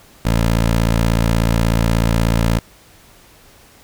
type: tone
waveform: 15% pulse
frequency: 56.5 Hz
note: A1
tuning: 47 cents sharp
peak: -7 dBFS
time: 0.25-2.59 s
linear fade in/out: 5 ms
effects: pink hiss -47 dBFS RMS until 3.83 s